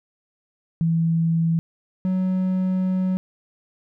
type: tone pair in turn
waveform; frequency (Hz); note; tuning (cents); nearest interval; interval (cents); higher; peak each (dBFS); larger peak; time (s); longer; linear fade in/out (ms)
sine / triangle; 164.81 / 186.01; E3 / F#3; 0 / +9; major second; 209; second; -17; neither; 0.81-1.59 / 2.05-3.17; second; 0
effects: none